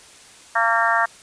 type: harmonic tone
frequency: 229.1 Hz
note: A#3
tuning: 30 cents flat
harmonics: 3 / 4 / 5 / 6 / 7 / 8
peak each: -23 / -23 / -23 / -23 / -23 / -23 dBFS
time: 0.55-1.06 s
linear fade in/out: 10 ms
effects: white hiss -46 dBFS RMS until 1.22 s + resampled to 22050 Hz